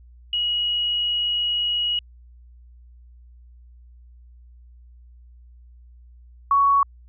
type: tone pair in turn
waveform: sine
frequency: 2903 / 1117.3 Hz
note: F#7 / C#6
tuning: -34 / +13 cents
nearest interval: octave + perfect fourth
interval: 1653 cents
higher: first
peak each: -20 / -14 dBFS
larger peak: second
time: 0.33-1.99 / 6.51-6.83 s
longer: first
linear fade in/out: 2 ms
effects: added 60 Hz sine -45 dBFS peak until 7.08 s